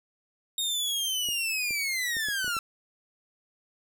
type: linear sweep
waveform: sawtooth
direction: down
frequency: 3729 to 1322 Hz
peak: -24 dBFS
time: 0.58-2.59 s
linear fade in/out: 2 ms
type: clicks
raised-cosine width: 2 ms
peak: -30 dBFS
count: 7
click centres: 1.288 / 1.708 / 2.168 / 2.286 / 2.445 / 2.479 / 2.567 s
effects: none